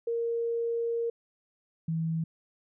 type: tone pair in turn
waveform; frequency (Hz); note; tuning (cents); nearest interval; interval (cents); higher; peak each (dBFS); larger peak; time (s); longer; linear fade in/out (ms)
sine; 465.3 / 162.57; A#4 / E3; -3 / -24; octave + tritone; 1821; first; -27; neither; 0.07-1.1 / 1.88-2.24; first; 5
effects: none